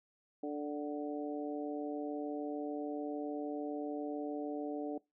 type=harmonic tone with a mistuned harmonic; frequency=146.83 Hz; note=D3; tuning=in tune; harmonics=2 / 3 / 4 / 5; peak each=-38 / -42 / -44 / -46 dBFS; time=0.43-4.98 s; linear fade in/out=5 ms; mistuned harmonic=5; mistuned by=+25 cents; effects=noise-tail reverb RT60 0.2 s tail -22 dB re dry